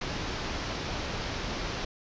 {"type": "low-pass noise", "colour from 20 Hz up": "pink", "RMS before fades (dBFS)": -34, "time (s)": [0.01, 1.85], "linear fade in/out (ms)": 5, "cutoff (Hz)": 6000, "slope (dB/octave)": 48, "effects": ["resampled to 16000 Hz"]}